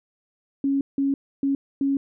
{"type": "tone bursts at uneven times", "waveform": "sine", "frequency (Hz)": 276, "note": "C#4", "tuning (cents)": -7, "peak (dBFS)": -19, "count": 4, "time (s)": [[0.64, 0.81], [0.98, 1.14], [1.43, 1.55], [1.81, 1.97]], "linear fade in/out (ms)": 2, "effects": []}